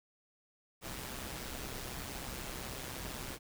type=noise with amplitude modulation; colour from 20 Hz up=pink; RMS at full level=-40 dBFS; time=0.81-3.39 s; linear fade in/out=50 ms; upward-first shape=sine; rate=130 Hz; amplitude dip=60%; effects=none

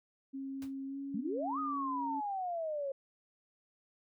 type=tone with pitch glide; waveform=sine; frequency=270.6 to 276.8 Hz; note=C#4 to C#4; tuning=-42 to -2 cents; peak=-38 dBFS; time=0.33-2.21 s; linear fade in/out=20 ms; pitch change=+40 cents; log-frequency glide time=0.87-0.98 s
type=noise with exponential decay; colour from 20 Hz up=pink; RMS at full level=-48 dBFS; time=0.62-0.74 s; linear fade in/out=1 ms; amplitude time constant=26 ms
type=exponential two-way sweep; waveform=sine; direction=up then down; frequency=190 to 1267 to 537 Hz; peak=-34 dBFS; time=1.14-2.92 s; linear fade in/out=5 ms; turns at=1.59 s
effects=none

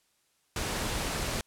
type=noise; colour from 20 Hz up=pink; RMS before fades=-32 dBFS; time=0.56-1.41 s; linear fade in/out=2 ms; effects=white hiss -71 dBFS RMS until 1.46 s + low-pass 11000 Hz 12 dB/octave

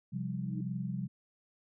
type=chord; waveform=sine; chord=C suspended fourth; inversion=none; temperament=just; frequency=130.81 / 174.42 / 196.22 Hz; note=C3 / F3 / G3; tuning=0 / -2 / +2 cents; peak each=-38 dBFS; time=0.12-1.08 s; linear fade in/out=20 ms
type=tone with exponential growth; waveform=sine; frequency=306.9 Hz; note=D#4; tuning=24 cents flat; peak=-39 dBFS; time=0.31-0.61 s; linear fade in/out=5 ms; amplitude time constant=64 ms
effects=none

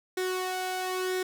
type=tone with flanger; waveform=sawtooth; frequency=370 Hz; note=F#4; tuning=in tune; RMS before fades=-31 dBFS; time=0.17-1.23 s; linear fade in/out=5 ms; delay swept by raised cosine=0.53 to 1.44 ms; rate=1 Hz; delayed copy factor=+0.55; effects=none

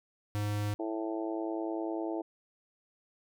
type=tone; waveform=square; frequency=103.83 Hz; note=G#2; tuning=in tune; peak=-31 dBFS; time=0.35-0.74 s; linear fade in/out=0 ms
type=harmonic tone; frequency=110 Hz; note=A2; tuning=in tune; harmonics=3 / 4 / 5 / 6 / 7 / 8; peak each=-34 / -41 / -43 / -40 / -45 / -45 dBFS; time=0.79-2.22 s; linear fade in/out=10 ms
effects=none

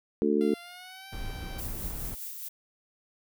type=harmonic tone; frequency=73.42 Hz; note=D2; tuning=in tune; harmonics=3 / 4 / 5 / 6; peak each=-28 / -28 / -28 / -28 dBFS; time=0.22-0.54 s; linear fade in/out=0 ms
type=tone with pitch glide; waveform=10% pulse; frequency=692 to 776.7 Hz; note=F5 to G5; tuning=-16 to -16 cents; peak=-36 dBFS; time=0.41-1.6 s; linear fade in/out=0 ms; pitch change=+200 cents; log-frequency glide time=0.6-1.08 s
type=noise; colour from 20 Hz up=brown; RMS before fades=-37 dBFS; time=1.12-2.15 s; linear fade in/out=10 ms
type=noise with tremolo; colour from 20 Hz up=violet; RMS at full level=-38 dBFS; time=1.58-2.49 s; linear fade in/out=10 ms; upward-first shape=sine; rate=4.8 Hz; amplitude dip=35%
effects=none

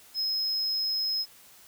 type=tone; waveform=triangle; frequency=5130 Hz; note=E8; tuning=48 cents flat; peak=-25 dBFS; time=0.14-1.26 s; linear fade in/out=50 ms; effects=white hiss -54 dBFS RMS until 1.67 s

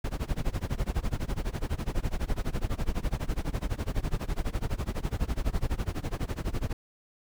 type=noise with tremolo; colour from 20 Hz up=brown; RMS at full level=-26 dBFS; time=0.04-6.73 s; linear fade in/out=5 ms; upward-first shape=sine; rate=12 Hz; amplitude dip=95%; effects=none

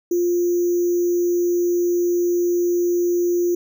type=tone with sample-and-hold; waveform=sine; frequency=350 Hz; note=F4; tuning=4 cents sharp; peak=-16 dBFS; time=0.11-3.55 s; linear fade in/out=5 ms; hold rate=6300 Hz; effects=none

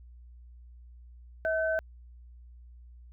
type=tone pair together; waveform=sine; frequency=642.9 / 1529 Hz; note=E5 / G6; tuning=-43 / -44 cents; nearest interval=octave + minor third; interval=1499 cents; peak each=-27 / -31 dBFS; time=1.45-1.79 s; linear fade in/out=0 ms; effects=added 60 Hz sine -48 dBFS peak until 3.12 s

